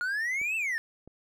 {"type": "exponential two-way sweep", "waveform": "triangle", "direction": "up then down", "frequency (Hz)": [1417, 2700, 1751], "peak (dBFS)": -26, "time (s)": [0.01, 0.78], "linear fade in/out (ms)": 0, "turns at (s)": 0.56}
{"type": "clicks", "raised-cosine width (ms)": 2, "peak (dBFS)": -35, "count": 2, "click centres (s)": [0.415, 1.076]}
{"effects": []}